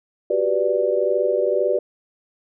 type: chord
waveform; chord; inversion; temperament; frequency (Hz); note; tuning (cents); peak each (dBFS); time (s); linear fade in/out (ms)
sine; G major seventh; third; equal; 370 / 392 / 493.9 / 587.3; F#4 / G4 / B4 / D5; 0 / 0 / 0 / 0; -25 / -23 / -22 / -21; 0.3-1.79; 5
effects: none